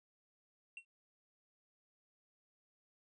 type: tone with exponential decay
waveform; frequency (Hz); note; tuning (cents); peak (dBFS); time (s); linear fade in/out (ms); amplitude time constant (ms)
triangle; 2726; F7; -43; -40; 0.77-0.85; 2; 17
effects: tanh soft clip ceiling -37 dBFS + resampled to 22050 Hz